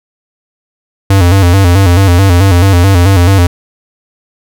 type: tone with vibrato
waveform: square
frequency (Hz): 92.5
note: F#2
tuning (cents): 0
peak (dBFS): -4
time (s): 1.1-3.47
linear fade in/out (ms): 5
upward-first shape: square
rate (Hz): 4.6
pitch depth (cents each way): 95
effects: none